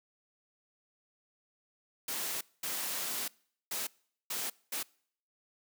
white noise bursts at uneven times, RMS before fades -36 dBFS, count 5, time 2.08-2.41 / 2.63-3.28 / 3.71-3.87 / 4.3-4.5 / 4.72-4.83 s, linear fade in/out 5 ms, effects noise-tail reverb RT60 0.6 s tail -25 dB re dry + high-pass 200 Hz 12 dB/octave

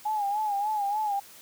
sine tone with vibrato, 830.6 Hz, G#5, in tune, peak -25 dBFS, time 0.05-1.2 s, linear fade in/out 10 ms, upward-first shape sine, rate 3.4 Hz, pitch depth 76 cents each way, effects white hiss -50 dBFS RMS until 1.41 s + high-pass 80 Hz 12 dB/octave

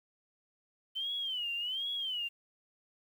sine tone with vibrato, 3048 Hz, G7, 49 cents flat, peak -33 dBFS, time 0.95-2.29 s, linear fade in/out 20 ms, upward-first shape sine, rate 1.3 Hz, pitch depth 160 cents each way, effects 10-bit

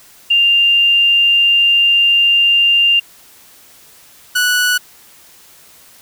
sine / sawtooth tone pair in turn, 2794 / 1476 Hz, F7 / F#6, 0 / -5 cents, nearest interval major seventh, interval 1105 cents, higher first, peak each -8 dBFS, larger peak neither, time 0.3-3 / 4.35-4.78 s, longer first, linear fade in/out 10 ms, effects white hiss -44 dBFS RMS until 6.01 s

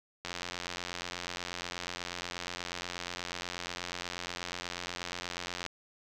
click train, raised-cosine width 0.2 ms, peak -19 dBFS, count 479, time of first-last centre 0.25-5.663 s, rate 88.3 Hz, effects none

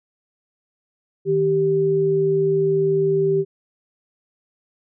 sine tone pair together, 156.7 / 391 Hz, D#3 / G4, +13 / -4 cents, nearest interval octave + major third, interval 1583 cents, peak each -24 / -16 dBFS, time 1.25-3.45 s, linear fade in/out 50 ms, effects none

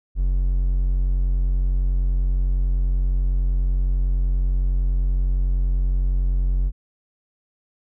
triangle tone, 45.35 Hz, F#1, 34 cents flat, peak -15 dBFS, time 0.15-6.72 s, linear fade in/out 50 ms, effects none

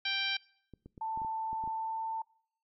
harmonic tone, 784 Hz, G5, in tune, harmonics 1 / 2 / 3 / 4 / 5 / 6 / 7, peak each -46 / -38 / -36 / -36 / -37 / -41 / -45 dBFS, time 0.05-0.37 s, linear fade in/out 5 ms
clicks, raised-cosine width 3 ms, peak -36 dBFS, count 9, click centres 0.737 / 0.86 / 0.978 / 1.175 / 1.218 / 1.248 / 1.53 / 1.639 / 1.676 s
sine tone with pitch glide, 887 to 893.2 Hz, A5 to A5, +14 to +26 cents, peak -33 dBFS, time 1.01-2.22 s, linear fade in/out 5 ms, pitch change +12 cents, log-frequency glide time 1.65-2.01 s
effects noise-tail reverb RT60 0.7 s tail -24 dB re dry

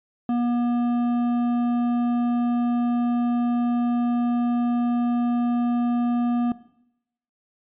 sine tone with hard clipping, 240.4 Hz, B3, 46 cents flat, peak -22 dBFS, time 0.29-6.52 s, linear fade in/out 2 ms, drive 9 dB, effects noise-tail reverb RT60 0.8 s tail -17 dB re dry + resampled to 8000 Hz

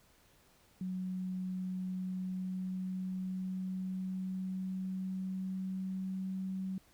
sine tone with pitch glide, 185 to 189.21 Hz, F#3 to F#3, 0 to +39 cents, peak -35 dBFS, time 0.81-6.78 s, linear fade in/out 2 ms, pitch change +39 cents, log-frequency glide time 1.8-6.52 s, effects pink hiss -66 dBFS RMS until 6.93 s

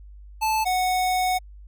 square tone pair in turn, 874 / 737.5 Hz, A5 / F#5, -12 / -6 cents, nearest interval minor third, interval 294 cents, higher first, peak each -21 dBFS, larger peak neither, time 0.41-0.65 / 0.65-1.39 s, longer second, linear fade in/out 20 ms, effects added 50 Hz sine -41 dBFS peak until 1.67 s

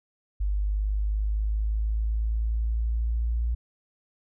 sine exponential sweep, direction up, 50 to 58.27 Hz, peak -23 dBFS, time 0.4-3.55 s, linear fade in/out 10 ms, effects none

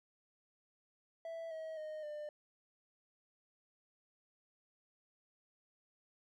triangle tone with pitch steps, 659.3 / 638.3 / 618 / 598.3 Hz, E5 / D#5 / D#5 / D5, 0 / +44 / -12 / +32 cents, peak -40 dBFS, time 1.25-2.29 s, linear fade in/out 2 ms, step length 260 ms, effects none

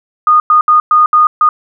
sine tone bursts at uneven times, 1229 Hz, D#6, 22 cents flat, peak -4 dBFS, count 6, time 0.27-0.4 / 0.5-0.61 / 0.68-0.8 / 0.91-1.06 / 1.13-1.27 / 1.41-1.49 s, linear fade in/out 2 ms, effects none

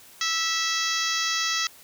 harmonic tone with a mistuned harmonic, 658 Hz, E5, 3 cents flat, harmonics 2 / 3 / 4 / 5 / 6 / 7 / 8 / 9 / 10, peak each -31 / -30 / -34 / -32 / -32 / -34 / -31 / -33 / -35 dBFS, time 0.21-1.67 s, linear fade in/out 2 ms, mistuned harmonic 3, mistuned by -16 cents, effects white hiss -50 dBFS RMS until 1.83 s

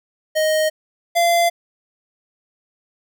square tone pair in turn, 623 / 686.7 Hz, D#5 / F5, +2 / -29 cents, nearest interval major second, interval 169 cents, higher second, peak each -16 / -14 dBFS, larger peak second, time 0.35-0.7 / 1.15-1.5 s, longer neither, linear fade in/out 20 ms, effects none

